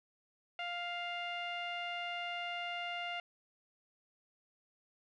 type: tone with low-pass filter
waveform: sawtooth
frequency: 700 Hz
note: F5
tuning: 4 cents sharp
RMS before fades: -40 dBFS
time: 0.59-3.2 s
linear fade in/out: 2 ms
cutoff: 2600 Hz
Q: 4.8
effects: none